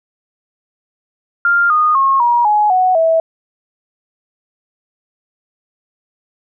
sine tone with pitch steps, 1396.9 / 1230.2 / 1083.4 / 954.1 / 840.3 / 740 / 651.7 Hz, F6 / D#6 / C#6 / A#5 / G#5 / F#5 / E5, 0 / -20 / -40 / +40 / +20 / 0 / -20 cents, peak -9 dBFS, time 1.45-3.2 s, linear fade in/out 2 ms, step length 250 ms, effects none

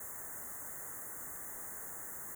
white band-stop noise, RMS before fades -45 dBFS, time 0-2.35 s, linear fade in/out 5 ms, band 2000 to 6500 Hz, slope 96 dB/octave, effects none

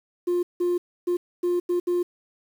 sine tone bursts at uneven times, 352.9 Hz, F4, 18 cents sharp, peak -18 dBFS, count 6, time 0.27-0.43 / 0.6-0.78 / 1.07-1.17 / 1.43-1.6 / 1.69-1.8 / 1.87-2.03 s, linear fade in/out 10 ms, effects tanh soft clip ceiling -19 dBFS + 8-bit

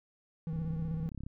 triangle tone with vibrato, 161.4 Hz, E3, 36 cents flat, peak -31 dBFS, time 0.47-1.09 s, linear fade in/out 0 ms, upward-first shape square, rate 16 Hz, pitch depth 43 cents each way
click train, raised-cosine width 5 ms, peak -30 dBFS, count 26, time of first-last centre 0.53-1.265 s, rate 34 Hz
effects none

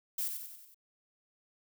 violet noise with echo, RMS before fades -34 dBFS, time 0.18-0.28 s, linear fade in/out 5 ms, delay 93 ms, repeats 5, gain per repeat -5 dB, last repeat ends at 0.745 s, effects none

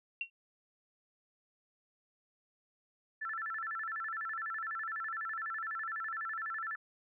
sine tone with exponential decay, 2739 Hz, F7, 34 cents flat, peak -30 dBFS, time 0.21-0.3 s, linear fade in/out 2 ms, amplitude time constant 19 ms
sine tone with vibrato, 1533 Hz, G6, 39 cents flat, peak -36 dBFS, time 3.21-6.76 s, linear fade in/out 10 ms, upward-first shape square, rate 12 Hz, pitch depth 230 cents each way
effects none

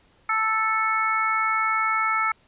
harmonic tone, 440 Hz, A4, in tune, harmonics 2 / 3 / 4 / 5, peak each -30 / -22 / -32 / -26 dBFS, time 0.29-2.32 s, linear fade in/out 5 ms, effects pink hiss -60 dBFS RMS until 2.47 s + resampled to 8000 Hz

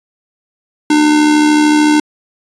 square tone with amplitude modulation, 301.4 Hz, D4, 45 cents sharp, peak -6 dBFS, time 0.9-2 s, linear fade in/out 5 ms, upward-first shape sine, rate 73.4 Hz, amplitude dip 40%, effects resampled to 22050 Hz

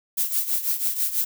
violet noise with tremolo, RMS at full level -21 dBFS, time 0.17-1.25 s, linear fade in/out 10 ms, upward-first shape triangle, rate 6.1 Hz, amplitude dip 80%, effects none

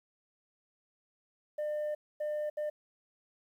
sine tone bursts at uneven times, 601 Hz, D5, 40 cents sharp, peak -29 dBFS, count 3, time 1.58-1.95 / 2.2-2.5 / 2.57-2.7 s, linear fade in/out 10 ms, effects tanh soft clip ceiling -31 dBFS + 11-bit

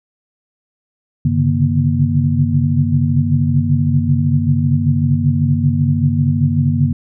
sine tone cluster, 96 / 136.1 / 141.3 / 149 / 236.3 Hz, G2 / C#3 / C#3 / D3 / A#3, -36 / -31 / +34 / +25 / +24 cents, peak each -18 dBFS, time 1.25-6.93 s, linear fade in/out 5 ms, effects none

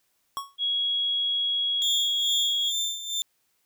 square tone with exponential decay, 1108.7 Hz, C#6, in tune, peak -26 dBFS, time 0.37-0.56 s, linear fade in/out 0 ms, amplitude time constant 40 ms
sine tone, 3322 Hz, G#7, in tune, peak -23 dBFS, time 0.58-2.73 s, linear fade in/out 50 ms
30% pulse tone with tremolo, 3569 Hz, A7, 24 cents sharp, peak -22 dBFS, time 1.82-3.22 s, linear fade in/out 0 ms, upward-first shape sine, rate 2.3 Hz, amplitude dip 70%
effects white hiss -71 dBFS RMS until 3.65 s

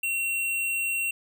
square tone, 2732 Hz, F7, 39 cents flat, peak -26 dBFS, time 0.03-1.11 s, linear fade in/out 5 ms, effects none

